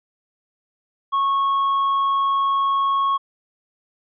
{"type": "tone", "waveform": "triangle", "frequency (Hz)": 1100, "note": "C#6", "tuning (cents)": -14, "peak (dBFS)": -15, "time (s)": [1.12, 3.18], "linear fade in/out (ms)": 20, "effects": ["resampled to 11025 Hz"]}